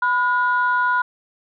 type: tone pair together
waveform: sine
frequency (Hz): 996 / 1439.6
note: B5 / F#6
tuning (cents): +14 / -48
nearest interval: tritone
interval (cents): 638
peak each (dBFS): -18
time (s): 0.02-1.02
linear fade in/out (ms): 5
effects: tanh soft clip ceiling -9 dBFS